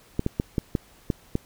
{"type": "clicks", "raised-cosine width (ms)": 3, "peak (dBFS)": -10, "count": 7, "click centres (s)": [0.194, 0.264, 0.399, 0.582, 0.752, 1.102, 1.354], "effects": ["pink hiss -55 dBFS RMS until 1.45 s"]}